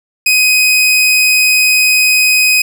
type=tone; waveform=sawtooth; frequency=2510 Hz; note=D#7; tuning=15 cents sharp; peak=-4 dBFS; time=0.26-2.62 s; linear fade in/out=5 ms; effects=none